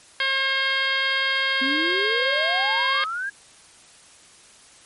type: harmonic tone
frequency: 537 Hz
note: C5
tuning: 45 cents sharp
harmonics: 1 / 2 / 3 / 4 / 5 / 6 / 7 / 8 / 9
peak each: -35 / -31 / -24 / -26 / -35 / -26 / -34 / -35 / -35 dBFS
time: 0.2-3.04 s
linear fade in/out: 2 ms
type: exponential sweep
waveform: sine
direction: up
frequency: 255.8 to 1661.2 Hz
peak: -25 dBFS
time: 1.61-3.3 s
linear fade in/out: 10 ms
effects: white hiss -50 dBFS RMS until 4.85 s + MP3 48 kbps

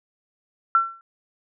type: tone with exponential decay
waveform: sine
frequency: 1350 Hz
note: E6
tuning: 41 cents sharp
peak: -11 dBFS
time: 0.75-1.01 s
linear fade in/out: 1 ms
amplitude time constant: 56 ms
effects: none

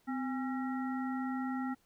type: harmonic tone with a mistuned harmonic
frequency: 271.6 Hz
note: C#4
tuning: 35 cents flat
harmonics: 1 / 3 / 5 / 7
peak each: -34 / -42 / -44 / -48 dBFS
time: 0.07-1.75 s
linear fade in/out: 20 ms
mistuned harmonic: 1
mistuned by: -94 cents
effects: pink hiss -71 dBFS RMS until 1.85 s

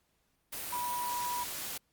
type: tone in noise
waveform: sine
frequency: 975 Hz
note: B5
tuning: 23 cents flat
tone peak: -33 dBFS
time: 0.72-1.44 s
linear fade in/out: 10 ms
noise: white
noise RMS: -39 dBFS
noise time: 0.52-1.78 s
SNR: +3 dB
effects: pink hiss -75 dBFS RMS until 1.92 s + Opus 48 kbps

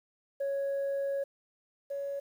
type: tone pair in turn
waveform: sine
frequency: 554.4 / 559.9 Hz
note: C#5 / C#5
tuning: 0 / +17 cents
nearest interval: unison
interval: 17 cents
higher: second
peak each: -27 / -32 dBFS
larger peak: first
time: 0.4-1.24 / 1.9-2.2 s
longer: first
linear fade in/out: 10 ms
effects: tanh soft clip ceiling -28 dBFS + 10-bit

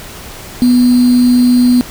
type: tone with sample-and-hold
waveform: sine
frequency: 246.9 Hz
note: B3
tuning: in tune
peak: -5 dBFS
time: 0.62-1.81 s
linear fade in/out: 0 ms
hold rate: 4410 Hz
effects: pink hiss -30 dBFS RMS until 1.9 s

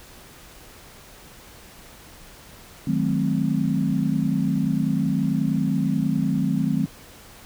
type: chord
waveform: sine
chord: D# diminished seventh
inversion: none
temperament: equal with one note detuned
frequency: 155.56 / 185 / 216 / 261.6 Hz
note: D#3 / F#3 / A3 / C4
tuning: 0 / 0 / -32 / 0 cents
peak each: -25 dBFS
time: 2.87-6.86 s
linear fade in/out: 5 ms
effects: pink hiss -46 dBFS RMS until 7.45 s

